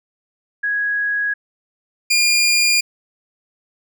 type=tone pair in turn; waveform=sine / 20% pulse; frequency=1661.2 / 2411 Hz; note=G#6 / D7; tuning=0 / +45 cents; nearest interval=tritone; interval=645 cents; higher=second; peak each=-17 / -8 dBFS; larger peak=second; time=0.63-1.34 / 2.1-2.81 s; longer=neither; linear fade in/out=10 ms; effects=none